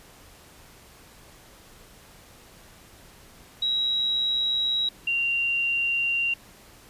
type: tone pair in turn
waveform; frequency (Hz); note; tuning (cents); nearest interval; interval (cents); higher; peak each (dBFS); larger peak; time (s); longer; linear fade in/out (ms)
sine; 3858 / 2768; B7 / F7; -41 / -16; tritone; 575; first; -22; neither; 3.62-4.89 / 5.07-6.34; neither; 5
effects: pink hiss -51 dBFS RMS until 6.89 s + resampled to 32000 Hz